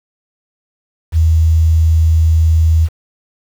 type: tone with quantisation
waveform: sine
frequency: 80.6 Hz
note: E2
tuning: 38 cents flat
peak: -7 dBFS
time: 1.12-2.89 s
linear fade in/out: 50 ms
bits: 6
effects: none